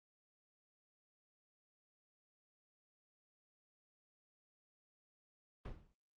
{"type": "noise with exponential decay", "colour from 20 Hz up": "brown", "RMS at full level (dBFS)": -40, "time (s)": [5.65, 5.94], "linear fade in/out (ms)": 5, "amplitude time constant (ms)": 63, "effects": ["low-pass 4000 Hz 12 dB/octave", "Opus 32 kbps"]}